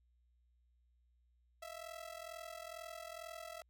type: ring-modulated tone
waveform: sawtooth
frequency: 659.3 Hz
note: E5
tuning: in tune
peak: -40 dBFS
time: 1.62-3.62 s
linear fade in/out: 2 ms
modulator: 21.1 Hz
effects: added 60 Hz sine -70 dBFS peak until 3.69 s